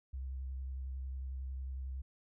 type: tone with vibrato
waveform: sine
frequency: 65.7 Hz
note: C2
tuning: 8 cents sharp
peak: -38 dBFS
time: 0.13-2.02 s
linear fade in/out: 10 ms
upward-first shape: square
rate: 11 Hz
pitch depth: 20 cents each way
effects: none